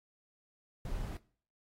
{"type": "noise", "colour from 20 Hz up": "brown", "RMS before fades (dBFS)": -38, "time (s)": [0.85, 1.17], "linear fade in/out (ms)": 2, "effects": ["noise-tail reverb RT60 0.5 s tail -20 dB re dry", "AAC 48 kbps"]}